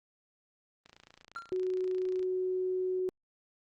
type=click train; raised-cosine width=0.2 ms; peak=-35 dBFS; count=40; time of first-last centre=0.86-2.228 s; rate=28.5 Hz
type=tone with exponential decay; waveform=triangle; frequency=1377 Hz; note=F6; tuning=25 cents flat; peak=-32 dBFS; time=1.36-1.55 s; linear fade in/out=0 ms; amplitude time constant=41 ms
type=tone; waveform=sine; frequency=370 Hz; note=F#4; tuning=in tune; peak=-29 dBFS; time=1.52-3.09 s; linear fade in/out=0 ms
effects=Opus 24 kbps